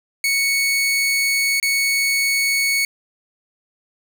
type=tone with dropouts; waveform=sawtooth; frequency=2218 Hz; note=C#7; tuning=in tune; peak=-13 dBFS; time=0.24-2.85 s; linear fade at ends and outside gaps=2 ms; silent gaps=1.6-1.627 s; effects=none